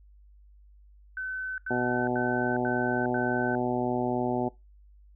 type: tone bursts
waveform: sine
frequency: 1520 Hz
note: F#6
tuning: 46 cents sharp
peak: -31 dBFS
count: 5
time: 1.17-3.552 s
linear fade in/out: 2 ms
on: 410 ms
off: 83 ms
type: harmonic tone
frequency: 123.47 Hz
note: B2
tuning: in tune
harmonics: 1 / 2 / 3 / 4 / 5 / 6 / 7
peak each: -37 / -30 / -30 / -37 / -34 / -33 / -36 dBFS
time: 1.7-4.49 s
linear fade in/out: 10 ms
effects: noise-tail reverb RT60 0.2 s tail -21 dB re dry + added 50 Hz sine -52 dBFS peak until 5.15 s